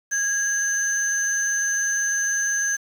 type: tone pair together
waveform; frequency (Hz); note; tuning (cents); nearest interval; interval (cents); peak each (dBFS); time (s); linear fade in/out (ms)
sine; 1646 / 6214; G#6 / G8; -16 / -16; octave + major seventh; 2300; -22; 0.11-2.77; 20
effects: tanh soft clip ceiling -15 dBFS + 7-bit